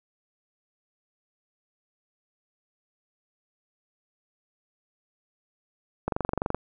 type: click train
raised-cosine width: 1 ms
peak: -12 dBFS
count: 12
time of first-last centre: 6.08-6.546 s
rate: 23.6 Hz
effects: none